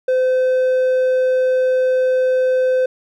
sine tone with hard clipping, 513 Hz, C5, 34 cents flat, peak -14 dBFS, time 0.08-2.86 s, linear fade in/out 5 ms, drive 3 dB, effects none

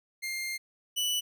sawtooth tone pair in turn, 2112 / 2967 Hz, C7 / F#7, +16 / +4 cents, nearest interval tritone, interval 588 cents, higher second, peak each -29 / -24 dBFS, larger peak second, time 0.22-0.58 / 0.96-1.21 s, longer first, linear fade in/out 20 ms, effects none

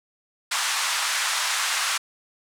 pink band-pass noise, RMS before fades -25 dBFS, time 0.51-1.98 s, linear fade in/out 10 ms, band 1000 to 9800 Hz, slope 24 dB/octave, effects none

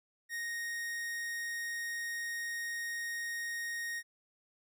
45% pulse tone, 1864 Hz, A#6, 1 cent flat, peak -36 dBFS, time 0.29-4.03 s, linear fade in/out 50 ms, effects none

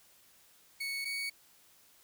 30% pulse tone pair in turn, 2217 / 2235 Hz, C#7 / C#7, 0 / +14 cents, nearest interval unison, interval 14 cents, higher second, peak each -32 / -32 dBFS, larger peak neither, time 0.8-1.05 / 1.05-1.3 s, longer neither, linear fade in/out 10 ms, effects white hiss -63 dBFS RMS until 2.03 s

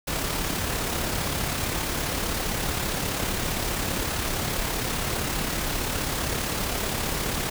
pink noise with amplitude modulation, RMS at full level -26 dBFS, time 0.07-7.5 s, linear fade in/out 10 ms, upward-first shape sine, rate 35.2 Hz, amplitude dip 35%, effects none

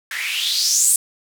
blue noise with band-pass filter sweep, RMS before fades -19 dBFS, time 0.11-0.96 s, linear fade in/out 2 ms, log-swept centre 1700 to 9400 Hz, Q 5.5, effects none

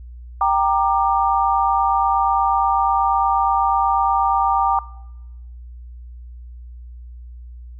sine chord, G minor, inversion none, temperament equal with one note detuned, 784 / 932.3 / 1191.1 Hz, G5 / Bb5 / D6, 0 / 0 / +24 cents, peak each -18 / -19 / -18 dBFS, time 0.41-4.79 s, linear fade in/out 2 ms, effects noise-tail reverb RT60 1.0 s tail -22 dB re dry + added 60 Hz sine -34 dBFS peak until 7.79 s

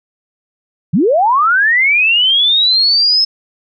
sine linear sweep, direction up, 135.1 to 5230 Hz, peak -8 dBFS, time 0.93-3.25 s, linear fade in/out 10 ms, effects none

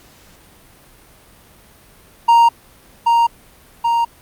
triangle tone with echo, 932.3 Hz, A#5, in tune, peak -5 dBFS, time 2.28-2.49 s, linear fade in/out 10 ms, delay 780 ms, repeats 2, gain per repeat -3 dB, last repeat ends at 4.05 s, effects pink hiss -47 dBFS RMS until 4.21 s + Opus 48 kbps

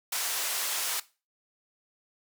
white band-pass noise, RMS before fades -31 dBFS, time 0.12-1 s, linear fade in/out 5 ms, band 630 to 14000 Hz, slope 12 dB/octave, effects noise-tail reverb RT60 0.3 s tail -18 dB re dry

